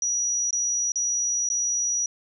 sine tone with dropouts, 5820 Hz, F#8, 29 cents flat, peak -22 dBFS, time 0.02-2.06 s, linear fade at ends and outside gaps 2 ms, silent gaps 0.508-0.528 / 0.92-0.957 / 1.49-1.5 s, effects none

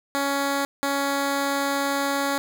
10% pulse tone pair in turn, 279.2 / 279.2 Hz, C#4 / C#4, +13 / +13 cents, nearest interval unison, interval 0 cents, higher neither, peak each -14 dBFS, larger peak neither, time 0.15-0.65 / 0.83-2.38 s, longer second, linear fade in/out 0 ms, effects none

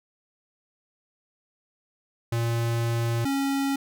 square tone pair in turn, 116.54 / 275.3 Hz, A#2 / C#4, 0 / -12 cents, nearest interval octave + minor third, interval 1488 cents, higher second, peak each -24 dBFS, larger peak neither, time 2.32-3.25 / 3.25-3.76 s, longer first, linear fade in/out 5 ms, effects none

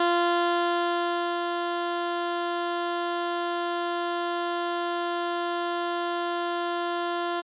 15% pulse tone with ADSR envelope, 346.1 Hz, F4, 16 cents flat, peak -14 dBFS, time 0-7.42 s, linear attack 4 ms, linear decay 1400 ms, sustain -6 dB, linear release 27 ms, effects resampled to 8000 Hz

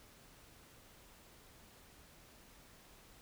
silence, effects pink hiss -61 dBFS RMS until 3.21 s

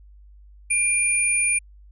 sine tone pair together, 2390 / 9566 Hz, D7 / D9, +30 / +31 cents, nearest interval 2 octaves, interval 2401 cents, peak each -22 / -20 dBFS, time 0.7-1.59 s, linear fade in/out 10 ms, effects added 50 Hz sine -45 dBFS peak until 1.91 s

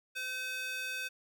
square tone with high-pass filter, 512 Hz, C5, 38 cents flat, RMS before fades -38 dBFS, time 0.15-1.09 s, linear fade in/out 20 ms, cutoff 2000 Hz, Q 5, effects none

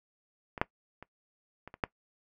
clicks, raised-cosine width 0.5 ms, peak -24 / -10 / -30 / -29 / -29 / -13 dBFS, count 6, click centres 0.578 / 0.615 / 1.026 / 1.676 / 1.741 / 1.838 s, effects noise-tail reverb RT60 0.1 s tail -20 dB re dry

